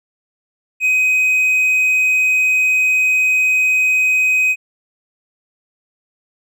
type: tone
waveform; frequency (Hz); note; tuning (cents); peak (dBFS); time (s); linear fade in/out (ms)
triangle; 2516; D#7; +19; -10; 0.8-4.56; 50
effects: none